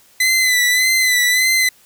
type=tone with vibrato; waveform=sawtooth; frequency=2015 Hz; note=B6; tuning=34 cents sharp; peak=-9 dBFS; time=0.2-1.69 s; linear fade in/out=5 ms; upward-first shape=sine; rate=1.7 Hz; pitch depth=46 cents each way; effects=white hiss -51 dBFS RMS until 1.85 s